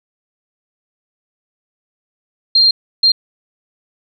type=tone bursts at uneven times; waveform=sine; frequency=4192 Hz; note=C8; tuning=2 cents sharp; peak=-7 dBFS; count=2; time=2.55-2.71 / 3.03-3.12 s; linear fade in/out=5 ms; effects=none